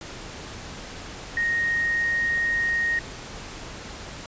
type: tone in noise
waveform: sine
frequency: 1864.7 Hz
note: A#6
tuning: in tune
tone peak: -21 dBFS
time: 1.37-2.99 s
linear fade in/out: 2 ms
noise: pink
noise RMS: -38 dBFS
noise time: 0.01-4.26 s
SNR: +14 dB
effects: resampled to 16000 Hz